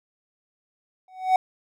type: tone with exponential growth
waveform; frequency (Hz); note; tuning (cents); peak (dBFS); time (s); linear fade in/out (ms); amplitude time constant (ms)
triangle; 748; F#5; +19; -10; 1.08-1.36; 2; 59
effects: none